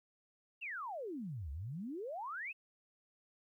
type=exponential two-way sweep; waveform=sine; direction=down then up; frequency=2862 to 65.9 to 2724 Hz; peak=-40 dBFS; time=0.61-2.53 s; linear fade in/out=20 ms; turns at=1.51 s; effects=13-bit